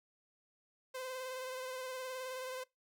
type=tone with vibrato; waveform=sawtooth; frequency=515 Hz; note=C5; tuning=28 cents flat; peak=-37 dBFS; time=0.94-2.64 s; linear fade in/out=10 ms; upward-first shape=sine; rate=19 Hz; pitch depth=29 cents each way; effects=noise-tail reverb RT60 0.2 s tail -23 dB re dry